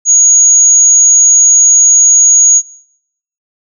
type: tone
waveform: sine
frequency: 6680 Hz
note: G#8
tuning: 9 cents sharp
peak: -3 dBFS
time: 0.05-2.62 s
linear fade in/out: 50 ms
effects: noise-tail reverb RT60 0.8 s tail -24 dB re dry